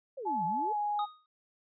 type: exponential two-way sweep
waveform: sine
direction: down then up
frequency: 576 to 158.6 to 478 Hz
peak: -37 dBFS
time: 0.17-0.73 s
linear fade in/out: 10 ms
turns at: 0.45 s
type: tone with pitch glide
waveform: sine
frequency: 858 to 830.7 Hz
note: A5 to G#5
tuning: -44 to 0 cents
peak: -29 dBFS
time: 0.25-1.06 s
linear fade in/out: 20 ms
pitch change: -56 cents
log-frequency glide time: 0.7-0.78 s
type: tone with exponential decay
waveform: square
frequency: 1244.5 Hz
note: D#6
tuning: in tune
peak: -33 dBFS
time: 0.99-1.26 s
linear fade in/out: 2 ms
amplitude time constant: 58 ms
effects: resampled to 11025 Hz